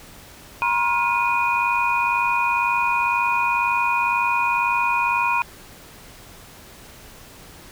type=tone cluster; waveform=sine; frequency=956 / 1058 / 1414 / 2467 Hz; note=A#5 / C6 / F6 / D#7; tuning=+43 / +19 / +21 / -15 cents; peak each=-21 / -25 / -29 / -22 dBFS; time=0.62-5.42 s; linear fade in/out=0 ms; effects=pink hiss -44 dBFS RMS until 7.71 s